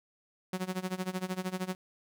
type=tone with tremolo; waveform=sawtooth; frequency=185 Hz; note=F#3; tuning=in tune; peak=-26 dBFS; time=0.53-1.75 s; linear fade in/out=2 ms; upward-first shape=sine; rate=13 Hz; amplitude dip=90%; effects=none